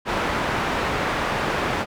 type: low-pass noise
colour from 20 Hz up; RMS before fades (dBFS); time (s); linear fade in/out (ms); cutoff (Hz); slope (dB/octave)
white; -24; 0.05-1.86; 50; 1500; 12
effects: none